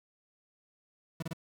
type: tone bursts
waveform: 40% pulse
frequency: 163 Hz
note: E3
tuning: 19 cents flat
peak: -33 dBFS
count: 3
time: 1.2-1.333 s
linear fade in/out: 5 ms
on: 25 ms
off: 29 ms
effects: 11-bit